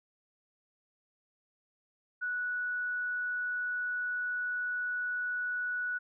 sine tone, 1473 Hz, F#6, 8 cents flat, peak -31 dBFS, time 2.21-5.99 s, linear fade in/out 20 ms, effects none

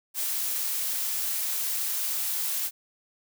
blue noise with high-pass filter sweep, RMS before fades -29 dBFS, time 0.14-2.71 s, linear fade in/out 50 ms, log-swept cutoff 340 to 550 Hz, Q 0.98, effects none

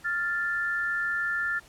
sine tone pair together, 1396.9 / 1760 Hz, F6 / A6, 0 / 0 cents, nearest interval major third, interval 400 cents, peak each -29 / -28 dBFS, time 0.04-1.6 s, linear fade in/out 20 ms, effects pink hiss -54 dBFS RMS until 1.68 s + low-pass 12000 Hz 12 dB/octave

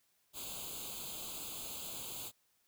white noise with comb filter, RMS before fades -44 dBFS, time 0.33-2.32 s, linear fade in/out 50 ms, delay 0.27 ms, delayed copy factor +1, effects white hiss -75 dBFS RMS until 2.67 s

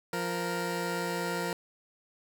15% pulse tone pair together, 174.61 / 466.5 Hz, F3 / A#4, 0 / +1 cents, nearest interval octave + perfect fourth, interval 1701 cents, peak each -27 dBFS, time 0.13-1.53 s, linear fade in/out 2 ms, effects none

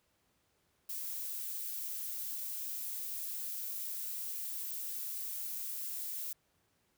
violet noise, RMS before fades -40 dBFS, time 0.89-6.33 s, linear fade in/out 5 ms, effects pink hiss -75 dBFS RMS until 6.97 s + high-pass 60 Hz 12 dB/octave

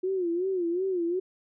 sine tone with vibrato, 360 Hz, F#4, 47 cents flat, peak -25 dBFS, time 0.03-1.2 s, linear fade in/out 10 ms, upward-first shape sine, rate 2.7 Hz, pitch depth 120 cents each way, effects none

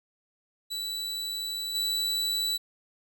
40% pulse tone with level steps, 3951 Hz, B7, in tune, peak -30 / -25 dBFS, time 0.7-2.58 s, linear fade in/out 20 ms, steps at 1.74 s, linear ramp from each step 20 ms, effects none

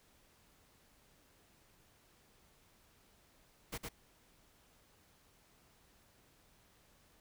pink noise with echo, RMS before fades -42 dBFS, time 3.72-3.78 s, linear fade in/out 10 ms, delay 110 ms, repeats 1, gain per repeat -2 dB, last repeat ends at 3.89 s, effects pink hiss -68 dBFS RMS until 7.2 s

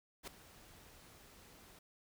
pink noise with ADSR envelope, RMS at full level -44 dBFS, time 0.23-1.79 s, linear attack 46 ms, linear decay 3 ms, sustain -16 dB, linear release 4 ms, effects none

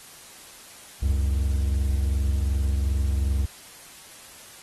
triangle tone pair together, 67.94 / 90.6 Hz, C#2 / F#2, -34 / -36 cents, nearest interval perfect fourth, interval 498 cents, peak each -19 / -28 dBFS, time 1.02-3.46 s, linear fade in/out 10 ms, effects white hiss -46 dBFS RMS until 4.62 s + AAC 32 kbps

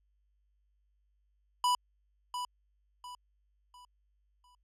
square tone with echo, 987.8 Hz, B5, in tune, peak -26 dBFS, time 1.64-1.75 s, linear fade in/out 2 ms, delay 700 ms, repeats 4, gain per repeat -9 dB, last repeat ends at 4.55 s, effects added 50 Hz sine -70 dBFS peak until 4.63 s + low-pass 11000 Hz 12 dB/octave

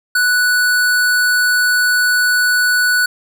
square tone, 1480 Hz, F#6, in tune, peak -12 dBFS, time 0.15-3.06 s, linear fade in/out 5 ms, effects none

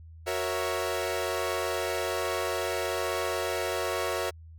sawtooth chord, F# dominant seventh, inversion none, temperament equal, 370 / 466.2 / 554.4 / 659.3 Hz, F#4 / A#4 / C#5 / E5, 0 / 0 / 0 / 0 cents, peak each -30 dBFS, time 0.26-4.31 s, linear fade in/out 20 ms, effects added 81 Hz sine -45 dBFS peak until 4.58 s

